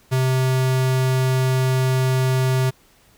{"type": "tone", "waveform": "square", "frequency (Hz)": 130, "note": "C3", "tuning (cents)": -11, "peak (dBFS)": -17, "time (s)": [0.11, 2.71], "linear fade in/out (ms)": 20, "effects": ["pink hiss -55 dBFS RMS until 3.17 s"]}